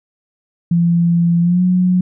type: tone with pitch glide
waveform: sine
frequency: 170.6 to 181.79 Hz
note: F3 to F#3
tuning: -40 to -30 cents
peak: -10 dBFS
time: 0.71-2.01 s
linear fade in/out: 5 ms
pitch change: +110 cents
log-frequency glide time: 1.41-1.62 s
effects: none